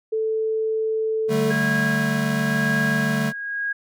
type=tone; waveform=sine; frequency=440 Hz; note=A4; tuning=in tune; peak=-20 dBFS; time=0.12-1.52 s; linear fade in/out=10 ms
type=chord; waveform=square; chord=D suspended fourth; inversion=none; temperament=equal with one note detuned; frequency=146.83 / 192.63 / 220 Hz; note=D3 / G3 / A3; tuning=0 / -30 / 0 cents; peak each=-26 / -28 / -24 dBFS; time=1.28-3.33 s; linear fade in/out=50 ms
type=tone with tremolo; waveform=sine; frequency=1640 Hz; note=G#6; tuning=22 cents flat; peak=-21 dBFS; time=1.5-3.73 s; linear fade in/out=10 ms; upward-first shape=sine; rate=0.97 Hz; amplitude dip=60%
effects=none